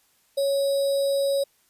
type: tone with sample-and-hold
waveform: sine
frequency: 554.4 Hz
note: C#5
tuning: in tune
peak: -20 dBFS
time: 0.37-1.44 s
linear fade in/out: 10 ms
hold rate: 4410 Hz
effects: white hiss -64 dBFS RMS until 1.69 s + resampled to 32000 Hz